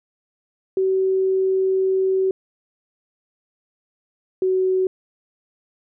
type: tone pair in turn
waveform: sine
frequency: 380 / 374.3 Hz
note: F#4 / F#4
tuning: +46 / +20 cents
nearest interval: unison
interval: 26 cents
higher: first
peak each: -16 dBFS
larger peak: neither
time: 0.77-2.31 / 4.42-4.87 s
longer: first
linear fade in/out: 2 ms
effects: none